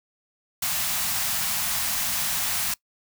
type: band-stop noise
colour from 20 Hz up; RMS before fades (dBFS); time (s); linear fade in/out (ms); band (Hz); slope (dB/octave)
white; -26; 0.62-2.74; 5; 240 to 630; 48
effects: noise-tail reverb RT60 0.1 s tail -22 dB re dry